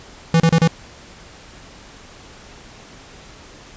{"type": "tone bursts", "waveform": "square", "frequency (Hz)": 164.81, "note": "E3", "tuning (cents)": 0, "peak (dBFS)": -11, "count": 4, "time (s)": [0.34, 0.676], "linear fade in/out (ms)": 2, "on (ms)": 60, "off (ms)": 32, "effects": ["pink hiss -42 dBFS RMS until 3.76 s", "resampled to 16000 Hz"]}